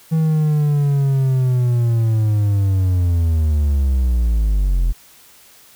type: linear sweep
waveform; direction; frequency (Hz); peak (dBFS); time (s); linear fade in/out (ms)
triangle; down; 161.6 to 40.77; -11; 0.11-4.93; 20
effects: white hiss -47 dBFS RMS until 5.75 s